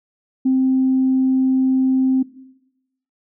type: tone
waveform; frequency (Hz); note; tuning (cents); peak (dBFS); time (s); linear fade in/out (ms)
sine; 261.6; C4; 0; -12; 0.45-2.23; 10
effects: noise-tail reverb RT60 0.9 s tail -18 dB re dry + tanh soft clip ceiling -8 dBFS